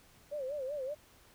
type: tone with vibrato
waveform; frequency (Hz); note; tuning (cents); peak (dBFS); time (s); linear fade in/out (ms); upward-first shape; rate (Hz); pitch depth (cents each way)
sine; 554.4; C#5; 0; -35; 0.31-0.95; 20; sine; 5.2; 140
effects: pink hiss -62 dBFS RMS until 1.34 s